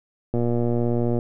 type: click train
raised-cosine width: 2 ms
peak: -11 dBFS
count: 102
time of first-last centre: 0.34-1.189 s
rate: 119 Hz
effects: none